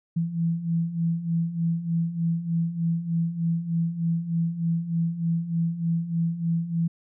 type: beating tone pair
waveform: sine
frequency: 164.81 / 168.11 Hz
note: E3 / E3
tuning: 0 / +34 cents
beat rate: 3.3 Hz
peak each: -29 / -24 dBFS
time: 0.16-6.88 s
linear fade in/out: 10 ms
effects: none